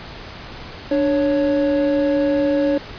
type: tone pair together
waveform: triangle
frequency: 294.2 / 555.9 Hz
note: D4 / C#5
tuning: +3 / +5 cents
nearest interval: major seventh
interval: 1102 cents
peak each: -16 dBFS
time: 0.91-2.78 s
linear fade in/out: 5 ms
effects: pink hiss -35 dBFS RMS until 2.98 s + resampled to 11025 Hz